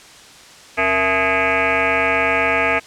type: tone with frequency modulation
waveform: sine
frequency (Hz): 1446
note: F#6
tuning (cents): -40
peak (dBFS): -14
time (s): 0.77-2.8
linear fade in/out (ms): 20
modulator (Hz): 196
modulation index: 5.4
effects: white hiss -42 dBFS RMS until 2.86 s + low-pass 7000 Hz 12 dB/octave